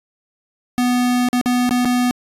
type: tone with dropouts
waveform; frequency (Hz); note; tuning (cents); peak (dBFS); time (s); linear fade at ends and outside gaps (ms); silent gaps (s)
square; 246.9; B3; 0; -15; 0.78-2.11; 0; 1.287-1.33 / 1.413-1.459 / 1.693-1.709 / 1.848-1.855
effects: resampled to 32000 Hz